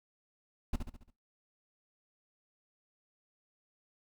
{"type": "noise with echo", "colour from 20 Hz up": "brown", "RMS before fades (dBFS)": -30, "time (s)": [0.73, 0.76], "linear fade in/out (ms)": 5, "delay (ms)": 69, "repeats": 5, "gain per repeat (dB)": -6, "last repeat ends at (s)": 1.105, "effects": ["noise-tail reverb RT60 0.2 s tail -17 dB re dry"]}